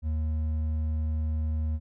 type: tone with hard clipping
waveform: triangle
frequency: 77.78 Hz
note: D#2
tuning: in tune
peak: -27 dBFS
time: 0.02-1.8 s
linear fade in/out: 50 ms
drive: 8 dB
effects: none